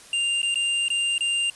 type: tone with dropouts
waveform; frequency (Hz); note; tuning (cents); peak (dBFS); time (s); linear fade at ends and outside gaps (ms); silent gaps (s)
square; 2794; F7; 0; -22; 0.13-1.5; 2; 0.418-0.429 / 0.544-0.556 / 0.883-0.902 / 1.181-1.207
effects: white hiss -47 dBFS RMS until 1.55 s + resampled to 24000 Hz